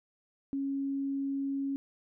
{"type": "tone", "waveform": "sine", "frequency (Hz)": 275.3, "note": "C#4", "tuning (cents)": -12, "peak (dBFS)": -30, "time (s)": [0.53, 1.76], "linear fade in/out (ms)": 0, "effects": []}